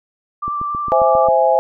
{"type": "tone with vibrato", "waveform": "sine", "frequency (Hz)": 1174.7, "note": "D6", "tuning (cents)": 0, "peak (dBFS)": -19, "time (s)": [0.42, 1.28], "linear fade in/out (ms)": 10, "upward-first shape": "sine", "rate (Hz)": 11, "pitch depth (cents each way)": 15}
{"type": "click train", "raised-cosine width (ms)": 3, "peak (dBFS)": -18, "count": 7, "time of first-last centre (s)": [0.48, 1.286], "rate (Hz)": 7.44}
{"type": "chord", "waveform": "sine", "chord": "C augmented", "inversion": "none", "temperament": "equal", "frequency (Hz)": [523.3, 659.3, 830.6], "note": ["C5", "E5", "G#5"], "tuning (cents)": [0, 0, 0], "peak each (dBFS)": -15, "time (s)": [0.92, 1.59], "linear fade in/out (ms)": 0}
{"effects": []}